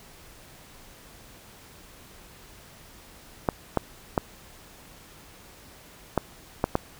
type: clicks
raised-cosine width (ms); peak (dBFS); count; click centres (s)
1; -7; 6; 3.488 / 3.773 / 4.178 / 6.177 / 6.641 / 6.754
effects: pink hiss -50 dBFS RMS until 6.99 s